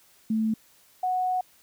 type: tone pair in turn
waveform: sine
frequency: 220 / 736.8 Hz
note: A3 / F#5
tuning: 0 / -7 cents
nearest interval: octave + major sixth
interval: 2093 cents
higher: second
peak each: -22 / -23 dBFS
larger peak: first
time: 0.3-0.54 / 1.03-1.41 s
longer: second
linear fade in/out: 5 ms
effects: white hiss -59 dBFS RMS until 1.62 s